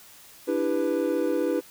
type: chord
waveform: triangle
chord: E minor seventh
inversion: third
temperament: equal with one note detuned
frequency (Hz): 293.7 / 329.6 / 395.6 / 493.9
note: D4 / E4 / G4 / B4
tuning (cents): 0 / 0 / +16 / 0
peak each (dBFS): -27 / -26 / -28 / -25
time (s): 0.47-1.61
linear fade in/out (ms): 20
effects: white hiss -50 dBFS RMS until 1.7 s